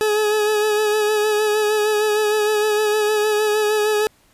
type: tone with vibrato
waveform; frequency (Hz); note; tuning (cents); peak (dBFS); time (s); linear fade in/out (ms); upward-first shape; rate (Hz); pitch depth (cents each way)
40% pulse; 424; G#4; +36; -15; 0.01-4.07; 0; sine; 6.5; 29
effects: pink hiss -56 dBFS RMS until 4.33 s + resampled to 32000 Hz